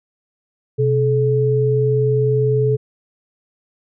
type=tone pair together; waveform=sine; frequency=127.93 / 430 Hz; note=C3 / A4; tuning=-39 / -40 cents; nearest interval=octave + major sixth; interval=2099 cents; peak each=-16 dBFS; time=0.78-2.77 s; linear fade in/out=20 ms; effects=none